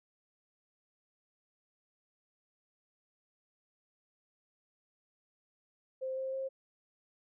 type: tone with pitch steps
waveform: sine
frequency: 523.3 / 528.2 / 533.1 Hz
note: C5 / C5 / C5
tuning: 0 / +16 / +32 cents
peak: -34 dBFS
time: 6.01-6.49 s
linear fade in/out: 20 ms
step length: 160 ms
effects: none